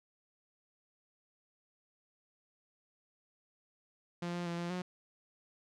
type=tone with pitch steps; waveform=sawtooth; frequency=173.5 / 174.9 / 170.9 / 172.7 / 180.9 Hz; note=F3 / F3 / F3 / F3 / F#3; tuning=-11 / +3 / -37 / -19 / -39 cents; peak=-32 dBFS; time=4.22-4.82 s; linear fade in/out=5 ms; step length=120 ms; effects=low-pass 6000 Hz 12 dB/octave